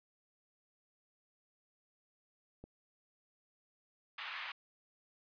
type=click; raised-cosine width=2 ms; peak=-37 dBFS; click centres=2.64 s
type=band-pass noise; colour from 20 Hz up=white; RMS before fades=-44 dBFS; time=4.18-4.52 s; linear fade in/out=5 ms; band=960 to 3100 Hz; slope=24 dB/octave
effects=resampled to 11025 Hz